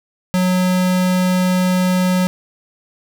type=tone; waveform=square; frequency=183.1 Hz; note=F#3; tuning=18 cents flat; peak=-14 dBFS; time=0.34-2.27 s; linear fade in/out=0 ms; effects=8-bit